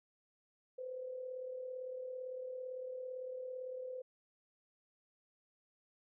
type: tone with amplitude modulation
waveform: sine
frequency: 510 Hz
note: C5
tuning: 44 cents flat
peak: -39 dBFS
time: 0.78-4.02 s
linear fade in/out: 10 ms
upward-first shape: sine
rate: 37.8 Hz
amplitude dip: 50%
effects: none